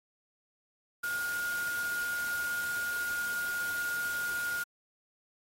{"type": "tone in noise", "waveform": "sine", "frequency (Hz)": 1427, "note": "F6", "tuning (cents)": 37, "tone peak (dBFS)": -31, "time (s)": [1.03, 4.64], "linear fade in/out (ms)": 10, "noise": "white", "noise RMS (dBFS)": -42, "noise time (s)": [1.03, 4.64], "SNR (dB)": 8, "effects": ["AAC 48 kbps"]}